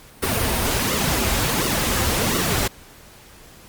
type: noise with flanger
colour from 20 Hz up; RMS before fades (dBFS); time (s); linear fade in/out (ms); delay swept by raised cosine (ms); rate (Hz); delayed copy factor
pink; -21; 0.22-2.68; 10; 1.2 to 7; 1.4; -0.65
effects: pink hiss -46 dBFS RMS until 3.68 s + Opus 48 kbps